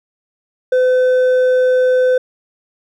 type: tone with hard clipping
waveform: sine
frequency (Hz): 508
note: B4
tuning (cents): +49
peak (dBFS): -11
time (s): 0.72-2.18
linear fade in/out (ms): 5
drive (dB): 4
effects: none